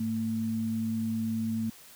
sine tone pair together, 105.6 / 223.8 Hz, G#2 / A3, +29 / +30 cents, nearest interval octave + minor second, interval 1301 cents, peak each -37 / -28 dBFS, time 0-1.7 s, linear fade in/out 5 ms, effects white hiss -52 dBFS RMS until 1.95 s

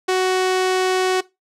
sawtooth tone with low-pass filter, 371.8 Hz, F#4, 8 cents sharp, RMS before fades -18 dBFS, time 0.08-1.21 s, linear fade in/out 10 ms, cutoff 8400 Hz, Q 0.69, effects noise-tail reverb RT60 0.2 s tail -19 dB re dry

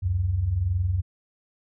sine tone pair together, 70.95 / 92.5 Hz, C#2 / F#2, +41 / 0 cents, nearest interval perfect fourth, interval 459 cents, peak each -29 / -22 dBFS, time 0.02-1.02 s, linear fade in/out 20 ms, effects none

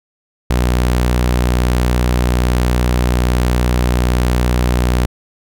sawtooth tone, 61.2 Hz, B1, 15 cents flat, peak -8 dBFS, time 0.5-5.06 s, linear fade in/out 5 ms, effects none

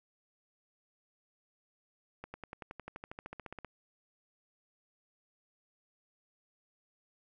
accelerating click train, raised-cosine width 0.5 ms, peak -28 dBFS, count 19, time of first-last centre 2.24-3.647 s, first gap 100 ms, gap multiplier 0.97, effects none

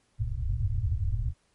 white low-pass noise, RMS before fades -28 dBFS, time 0.18-1.34 s, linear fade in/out 50 ms, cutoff 120 Hz, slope 96 dB/octave, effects pink hiss -69 dBFS RMS until 1.54 s + MP3 48 kbps

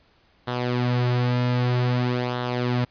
sawtooth tone with flanger, 123.47 Hz, B2, in tune, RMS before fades -23 dBFS, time 0.47-2.85 s, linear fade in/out 10 ms, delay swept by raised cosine 0.41 to 5.51 ms, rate 0.52 Hz, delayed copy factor -0.6, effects pink hiss -60 dBFS RMS until 2.9 s + resampled to 11025 Hz

